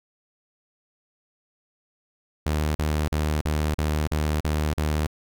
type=tone bursts; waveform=sawtooth; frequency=76.2 Hz; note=D#2; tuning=36 cents flat; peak=-18 dBFS; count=8; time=2.46-5.067 s; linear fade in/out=0 ms; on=290 ms; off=41 ms; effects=none